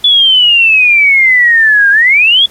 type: exponential two-way sweep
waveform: sine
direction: down then up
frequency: 3461 to 1593 to 3461 Hz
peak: -3 dBFS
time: 0.04-2.46 s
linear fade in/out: 5 ms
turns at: 1.9 s
effects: pink hiss -39 dBFS RMS until 2.5 s + MP3 64 kbps